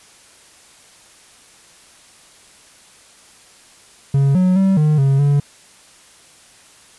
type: tone with pitch steps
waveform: triangle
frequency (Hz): 138.3 / 183.8 / 192.6 / 152.3 / 136.8 / 143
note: C#3 / F#3 / G3 / D#3 / C#3 / D3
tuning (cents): -4 / -11 / -30 / -37 / -23 / -46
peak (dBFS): -9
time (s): 4.14-5.4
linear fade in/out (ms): 5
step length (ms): 210
effects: white hiss -47 dBFS RMS until 6.98 s + resampled to 24000 Hz